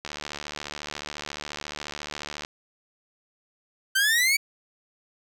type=click train; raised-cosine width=0.2 ms; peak=-16 dBFS; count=179; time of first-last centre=0.05-2.449 s; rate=74.2 Hz
type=exponential sweep; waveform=sawtooth; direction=up; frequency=1531 to 2300 Hz; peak=-16 dBFS; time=3.95-4.37 s; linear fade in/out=10 ms
effects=none